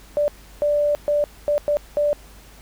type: tone bursts at uneven times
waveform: sine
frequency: 587.3 Hz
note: D5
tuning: in tune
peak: -16 dBFS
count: 6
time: 0.17-0.28 / 0.62-0.95 / 1.08-1.24 / 1.48-1.58 / 1.68-1.77 / 1.97-2.13 s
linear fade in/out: 0 ms
effects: added 50 Hz sine -45 dBFS peak until 2.61 s + pink hiss -48 dBFS RMS until 2.61 s